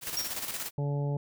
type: noise with tremolo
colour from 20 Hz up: white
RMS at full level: -34 dBFS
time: 0.01-0.71 s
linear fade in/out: 50 ms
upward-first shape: square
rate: 17 Hz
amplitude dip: 50%
type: tone with exponential decay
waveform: square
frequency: 5588 Hz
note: F8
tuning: in tune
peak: -27 dBFS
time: 0.17-0.42 s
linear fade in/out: 2 ms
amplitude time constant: 54 ms
type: harmonic tone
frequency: 143.2 Hz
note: D3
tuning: 43 cents flat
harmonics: 1 / 2 / 3 / 4 / 5 / 6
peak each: -28 / -42 / -39 / -41 / -49 / -45 dBFS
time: 0.78-1.17 s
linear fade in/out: 2 ms
effects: none